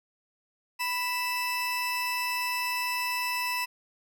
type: tone pair together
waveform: 30% pulse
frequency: 987.8 / 2637 Hz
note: B5 / E7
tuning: 0 / 0 cents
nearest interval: octave + perfect fourth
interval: 1700 cents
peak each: -28 dBFS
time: 0.79-3.66 s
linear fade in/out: 20 ms
effects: none